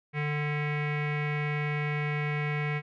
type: tone with low-pass filter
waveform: square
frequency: 148.4 Hz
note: D3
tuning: 18 cents sharp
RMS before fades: -30 dBFS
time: 0.13-2.82 s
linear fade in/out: 50 ms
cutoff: 2200 Hz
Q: 6.3
effects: none

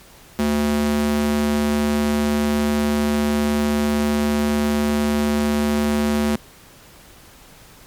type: tone with high-pass filter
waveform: square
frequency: 73.7 Hz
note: D2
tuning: 7 cents sharp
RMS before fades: -19 dBFS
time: 0.39-6.36 s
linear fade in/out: 0 ms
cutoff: 190 Hz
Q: 1.9
effects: pink hiss -46 dBFS RMS until 7.86 s + MP3 96 kbps

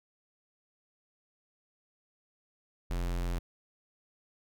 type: tone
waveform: square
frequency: 43.65 Hz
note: F1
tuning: in tune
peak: -31 dBFS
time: 2.9-3.39 s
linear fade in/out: 10 ms
effects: none

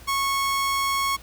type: tone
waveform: sawtooth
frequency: 1100 Hz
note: C#6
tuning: 14 cents flat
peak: -18 dBFS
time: 0.07-1.17 s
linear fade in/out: 20 ms
effects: added 60 Hz sine -46 dBFS peak until 1.22 s + pink hiss -48 dBFS RMS until 1.22 s

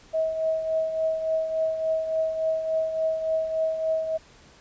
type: tone with tremolo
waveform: sine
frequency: 640 Hz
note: D#5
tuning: 49 cents sharp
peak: -20 dBFS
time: 0.13-4.18 s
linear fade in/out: 20 ms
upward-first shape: triangle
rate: 3.5 Hz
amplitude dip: 60%
effects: pink hiss -53 dBFS RMS until 4.6 s + resampled to 16000 Hz

